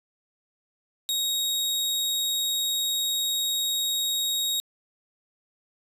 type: tone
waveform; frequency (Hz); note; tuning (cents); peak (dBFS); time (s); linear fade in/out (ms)
sawtooth; 3770; A#7; +19; -21; 1.09-4.6; 0
effects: resampled to 32000 Hz + 10-bit